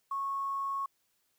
sine tone with quantisation, 1100 Hz, C#6, 14 cents flat, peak -31 dBFS, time 0.11-0.86 s, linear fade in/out 5 ms, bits 10, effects white hiss -75 dBFS RMS until 1.38 s

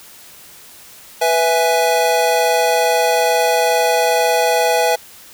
square chord, E major, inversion second, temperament equal, 493.9 / 659.3 / 830.6 Hz, B4 / E5 / G#5, 0 / 0 / 0 cents, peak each -18 dBFS, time 1.21-4.96 s, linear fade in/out 10 ms, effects white hiss -41 dBFS RMS until 5.33 s

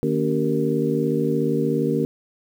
harmonic tone with a mistuned harmonic, 77.1 Hz, D#2, 15 cents flat, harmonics 2 / 3 / 4 / 5 / 6, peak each -25 / -25 / -25 / -25 / -25 dBFS, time 0.03-2.05 s, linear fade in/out 0 ms, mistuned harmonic 4, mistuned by -140 cents, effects 8-bit

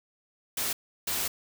white noise bursts at uneven times, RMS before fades -30 dBFS, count 2, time 0.57-0.73 / 1.07-1.28 s, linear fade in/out 5 ms, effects none

